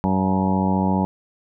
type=harmonic tone with a mistuned harmonic; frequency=94.8 Hz; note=F#2; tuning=43 cents sharp; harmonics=1 / 2 / 3 / 4 / 5 / 6 / 7 / 8 / 9 / 10; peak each=-27 / -19 / -27 / -32 / -33 / -32 / -33 / -37 / -26 / -29 dBFS; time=0.04-1.05 s; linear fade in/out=0 ms; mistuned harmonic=7; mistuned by=+52 cents; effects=none